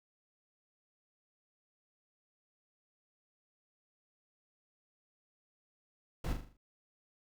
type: noise with echo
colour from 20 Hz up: brown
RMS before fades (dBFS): -35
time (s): 6.24-6.33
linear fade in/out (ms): 5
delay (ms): 40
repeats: 6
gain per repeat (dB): -6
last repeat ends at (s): 6.57
effects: none